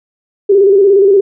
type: tone with vibrato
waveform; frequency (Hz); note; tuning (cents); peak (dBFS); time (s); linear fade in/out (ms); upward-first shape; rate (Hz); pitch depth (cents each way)
sine; 395.3; G4; +15; -4; 0.49-1.21; 10; square; 17; 54
effects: none